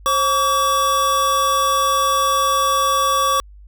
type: tone pair together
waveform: square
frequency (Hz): 534 / 1140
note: C5 / C#6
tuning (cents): +35 / +48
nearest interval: octave + minor second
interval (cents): 1313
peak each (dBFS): -24 / -16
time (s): 0.06-3.4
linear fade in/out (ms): 0
effects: added 50 Hz sine -39 dBFS peak until 3.67 s